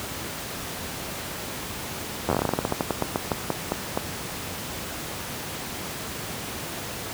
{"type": "slowing click train", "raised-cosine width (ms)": 1, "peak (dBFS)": -8, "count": 22, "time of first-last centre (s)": [2.29, 3.975], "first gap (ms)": 11, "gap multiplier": 1.17, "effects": ["pink hiss -33 dBFS RMS until 7.13 s", "high-pass 80 Hz 12 dB/octave"]}